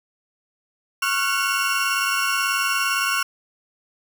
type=tone cluster; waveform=35% pulse; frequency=1100 / 1382 / 1480 / 2745 Hz; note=C#6 / F6 / F#6 / F7; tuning=-14 / -19 / 0 / -31 cents; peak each=-24 dBFS; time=1.02-3.23 s; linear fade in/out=5 ms; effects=none